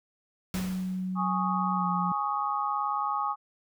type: noise with exponential decay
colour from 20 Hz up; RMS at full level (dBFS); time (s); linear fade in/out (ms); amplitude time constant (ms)
pink; -35; 0.54-1.28; 1; 160
type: tone with pitch glide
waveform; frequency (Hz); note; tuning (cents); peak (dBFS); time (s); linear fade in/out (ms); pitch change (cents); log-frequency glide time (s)
sine; 185.5 to 178.87; F#3 to F3; +5 to +42; -29; 0.54-2.12; 2; -63; 1.75-1.86
type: chord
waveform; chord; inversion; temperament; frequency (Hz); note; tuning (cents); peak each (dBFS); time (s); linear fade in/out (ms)
sine; Ab suspended fourth; none; just; 830.6 / 1107.5 / 1245.9; Ab5 / Db6 / Eb6; 0 / -2 / +2; -31; 1.15-3.36; 50
effects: none